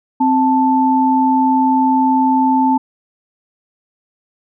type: tone pair together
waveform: sine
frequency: 261.6 / 880 Hz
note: C4 / A5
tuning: 0 / 0 cents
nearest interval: octave + major sixth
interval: 2100 cents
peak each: -13 dBFS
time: 0.2-2.78 s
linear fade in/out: 10 ms
effects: none